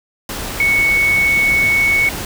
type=tone in noise; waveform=sine; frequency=2217 Hz; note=C#7; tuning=in tune; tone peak=-11 dBFS; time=0.6-2.09 s; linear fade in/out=2 ms; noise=pink; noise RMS=-25 dBFS; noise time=0.29-2.25 s; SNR=+11 dB; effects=none